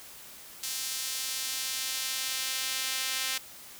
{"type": "tone with high-pass filter sweep", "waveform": "sawtooth", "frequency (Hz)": 262.2, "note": "C4", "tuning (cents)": 4, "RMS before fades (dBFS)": -33, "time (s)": [0.63, 3.38], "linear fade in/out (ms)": 5, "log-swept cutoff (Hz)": [5000, 2700], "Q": 0.81, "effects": ["white hiss -48 dBFS RMS until 3.79 s"]}